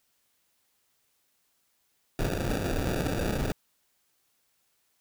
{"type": "noise with sample-and-hold", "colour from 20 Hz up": "pink", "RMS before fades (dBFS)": -29, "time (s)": [2.19, 3.52], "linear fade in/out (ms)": 0, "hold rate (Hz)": 1050, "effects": ["white hiss -72 dBFS RMS until 5 s"]}